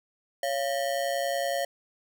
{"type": "ring-modulated tone", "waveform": "square", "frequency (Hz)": 622.3, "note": "D#5", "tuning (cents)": 0, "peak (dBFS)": -24, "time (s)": [0.43, 1.65], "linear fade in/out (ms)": 2, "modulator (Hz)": 65.3, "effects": []}